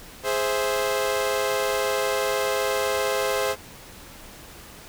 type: chord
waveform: sawtooth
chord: Ab augmented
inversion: none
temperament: equal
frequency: 415.3 / 523.3 / 659.3 Hz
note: Ab4 / C5 / E5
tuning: 0 / 0 / 0 cents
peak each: -23 / -21 / -26 dBFS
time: 0.23-3.56 s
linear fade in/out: 50 ms
effects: pink hiss -44 dBFS RMS until 4.88 s